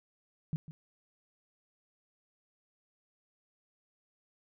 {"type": "tone with echo", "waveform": "sine", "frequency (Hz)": 155.56, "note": "D#3", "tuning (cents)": 0, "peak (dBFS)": -29, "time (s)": [0.53, 0.56], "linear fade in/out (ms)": 0, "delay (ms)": 150, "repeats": 1, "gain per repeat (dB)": -14, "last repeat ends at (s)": 0.71, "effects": []}